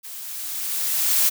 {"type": "noise with level ramp", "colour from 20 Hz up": "blue", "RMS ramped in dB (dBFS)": [-37, -17], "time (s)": [0.03, 1.3], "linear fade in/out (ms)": 20, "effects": []}